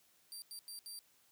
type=tone bursts at uneven times; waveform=20% pulse; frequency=4699 Hz; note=D8; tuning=in tune; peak=-40 dBFS; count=4; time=0.32-0.42 / 0.51-0.59 / 0.68-0.79 / 0.86-0.99 s; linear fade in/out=0 ms; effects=white hiss -70 dBFS RMS until 1.31 s + high-pass 60 Hz 12 dB/octave